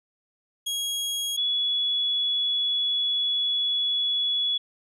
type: tone pair in turn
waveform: sawtooth / sine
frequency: 3300 / 3391 Hz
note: G#7 / G#7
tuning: -12 / +35 cents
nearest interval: unison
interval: 47 cents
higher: second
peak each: -23 / -22 dBFS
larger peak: second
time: 0.66-1.37 / 1.37-4.58 s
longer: second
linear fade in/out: 10 ms
effects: resampled to 32000 Hz